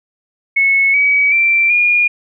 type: tone with pitch steps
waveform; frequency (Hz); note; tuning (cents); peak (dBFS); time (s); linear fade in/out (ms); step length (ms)
sine; 2197 / 2272 / 2349 / 2429; C#7 / C#7 / D7 / D#7; -16 / +42 / 0 / -42; -9; 0.56-2.08; 10; 380
effects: none